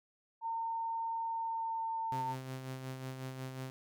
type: tone with pitch glide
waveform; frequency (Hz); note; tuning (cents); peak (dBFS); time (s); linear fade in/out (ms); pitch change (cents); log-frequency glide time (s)
sine; 911 to 902.1; A#5 to A5; -40 to +43; -34; 0.41-2.36; 50; -17; 1.28-1.92
type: tone with tremolo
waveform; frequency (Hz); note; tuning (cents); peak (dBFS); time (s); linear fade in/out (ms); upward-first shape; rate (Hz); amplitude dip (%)
sawtooth; 130.81; C3; 0; -35; 2.12-3.7; 0; sine; 5.5; 45
effects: none